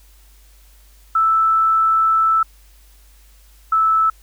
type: tone pair in turn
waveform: sine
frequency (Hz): 1318.5 / 1311.1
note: E6 / E6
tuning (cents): 0 / -10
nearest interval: unison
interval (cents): 10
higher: first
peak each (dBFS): -12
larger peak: neither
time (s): 1.15-2.43 / 3.72-4.1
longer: first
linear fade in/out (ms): 5
effects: added 50 Hz sine -46 dBFS peak until 4.22 s + white hiss -54 dBFS RMS until 4.22 s